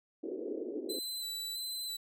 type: band-pass noise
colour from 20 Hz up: white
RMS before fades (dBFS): -39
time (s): 0.23-0.99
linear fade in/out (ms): 5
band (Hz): 280 to 470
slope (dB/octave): 48
type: tone with vibrato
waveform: sawtooth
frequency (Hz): 4000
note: B7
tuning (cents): +21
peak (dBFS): -34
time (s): 0.89-1.97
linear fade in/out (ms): 10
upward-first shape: square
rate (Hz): 1.5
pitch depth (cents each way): 19
effects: none